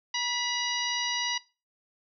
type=harmonic tone with a mistuned harmonic; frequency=963 Hz; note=B5; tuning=44 cents flat; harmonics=1 / 2 / 3 / 4 / 5 / 6; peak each=-35 / -34 / -33 / -35 / -35 / -35 dBFS; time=0.14-1.38 s; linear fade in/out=5 ms; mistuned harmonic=2; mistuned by=+48 cents; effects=noise-tail reverb RT60 0.3 s tail -20 dB re dry